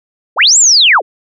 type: linear two-way sweep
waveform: sine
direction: up then down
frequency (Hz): 289.7 to 7810 to 289.7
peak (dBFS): -4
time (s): 0.36-1.02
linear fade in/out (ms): 50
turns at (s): 0.58
effects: none